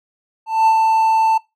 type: tone with ADSR envelope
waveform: triangle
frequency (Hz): 888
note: A5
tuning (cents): +16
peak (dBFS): -7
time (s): 0.46-1.38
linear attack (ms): 210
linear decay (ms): 64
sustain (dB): -3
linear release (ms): 8
effects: noise-tail reverb RT60 0.2 s tail -20 dB re dry